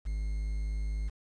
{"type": "tone with quantisation", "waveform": "triangle", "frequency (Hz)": 51.91, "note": "G#1", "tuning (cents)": 0, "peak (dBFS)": -28, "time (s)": [0.05, 1.1], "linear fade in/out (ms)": 20, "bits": 9, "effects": ["resampled to 22050 Hz"]}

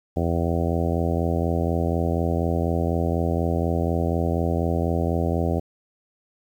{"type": "harmonic tone", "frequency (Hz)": 84.1, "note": "E2", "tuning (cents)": 35, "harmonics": [1, 2, 3, 4, 5, 6, 7, 8, 9], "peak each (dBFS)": [-24, -27, -29, -30, -31, -32, -32, -33, -34], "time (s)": [0.16, 5.6], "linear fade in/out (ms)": 10, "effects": ["9-bit"]}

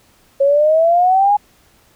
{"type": "exponential sweep", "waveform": "sine", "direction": "up", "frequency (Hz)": [545, 836], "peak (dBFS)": -9, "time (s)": [0.4, 1.37], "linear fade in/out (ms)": 10, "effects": ["pink hiss -53 dBFS RMS until 1.95 s"]}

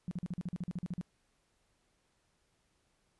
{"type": "tone bursts", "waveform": "sine", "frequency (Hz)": 176.9, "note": "F3", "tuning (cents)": 23, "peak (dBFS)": -34, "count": 13, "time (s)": [0.08, 1.012], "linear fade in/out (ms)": 0, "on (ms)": 32, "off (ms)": 43, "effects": ["pink hiss -75 dBFS RMS until 3.19 s", "resampled to 24000 Hz"]}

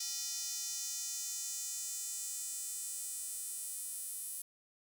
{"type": "tone with high-pass filter sweep", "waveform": "square", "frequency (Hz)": 274.6, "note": "C#4", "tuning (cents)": -16, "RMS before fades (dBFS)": -41, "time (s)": [0, 4.42], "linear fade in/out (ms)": 5, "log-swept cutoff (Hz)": [5600, 10000], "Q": 2.8, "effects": []}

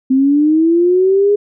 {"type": "linear sweep", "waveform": "sine", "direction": "up", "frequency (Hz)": [258.3, 415.3], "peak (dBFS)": -8, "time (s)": [0.1, 1.36], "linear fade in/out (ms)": 10, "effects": []}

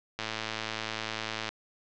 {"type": "click train", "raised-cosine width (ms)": 0.2, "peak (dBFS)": -15, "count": 144, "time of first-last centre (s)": [0.19, 1.49], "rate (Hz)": 110, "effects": ["low-pass 5000 Hz 12 dB/octave"]}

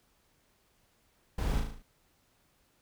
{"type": "noise with echo", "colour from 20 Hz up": "brown", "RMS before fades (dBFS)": -31, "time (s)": [1.38, 1.6], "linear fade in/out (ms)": 5, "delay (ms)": 37, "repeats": 6, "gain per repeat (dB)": -4, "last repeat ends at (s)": 1.822, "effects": ["pink hiss -70 dBFS RMS until 2.81 s"]}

